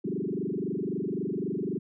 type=tone with frequency modulation; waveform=sine; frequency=286.1 Hz; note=D4; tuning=45 cents flat; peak=-28 dBFS; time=0.04-1.79 s; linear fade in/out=10 ms; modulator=23.8 Hz; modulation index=5.2; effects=none